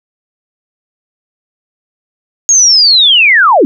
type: linear sweep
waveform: sine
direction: down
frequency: 6645 to 236.1 Hz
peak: -3 dBFS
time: 2.49-3.65 s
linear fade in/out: 0 ms
effects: none